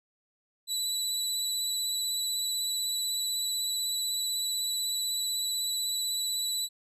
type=tone with vibrato; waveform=25% pulse; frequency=3953 Hz; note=B7; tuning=1 cent sharp; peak=-24 dBFS; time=0.67-6.69 s; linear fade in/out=50 ms; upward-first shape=sine; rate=16 Hz; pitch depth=21 cents each way; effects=none